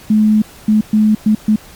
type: tone bursts at uneven times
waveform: sine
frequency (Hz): 214.4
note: A3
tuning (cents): -45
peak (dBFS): -7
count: 5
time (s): 0.1-0.42 / 0.68-0.81 / 0.93-1.15 / 1.26-1.35 / 1.48-1.56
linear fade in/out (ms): 5
effects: pink hiss -39 dBFS RMS until 1.75 s + MP3 96 kbps